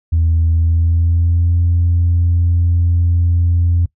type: tone with pitch glide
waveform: sine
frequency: 82 to 86.08 Hz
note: E2 to F2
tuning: -9 to -25 cents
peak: -9 dBFS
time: 0.12-3.86 s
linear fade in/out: 10 ms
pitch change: +84 cents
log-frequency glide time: 0.5-1.55 s
effects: noise-tail reverb RT60 0.1 s tail -21 dB re dry + tanh soft clip ceiling -7 dBFS